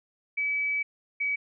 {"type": "tone pair in turn", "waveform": "sine", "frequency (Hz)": [2290, 2275], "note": ["D7", "C#7"], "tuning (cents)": [-44, 44], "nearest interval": "unison", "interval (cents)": 12, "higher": "first", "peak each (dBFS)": -25, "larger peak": "neither", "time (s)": [[0.37, 0.83], [1.2, 1.36]], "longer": "first", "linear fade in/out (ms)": 10, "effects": []}